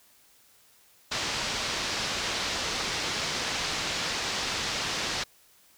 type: low-pass noise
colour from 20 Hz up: white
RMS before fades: -31 dBFS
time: 1.11-5.24 s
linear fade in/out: 10 ms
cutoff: 5700 Hz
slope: 24 dB/octave
effects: white hiss -60 dBFS RMS until 5.77 s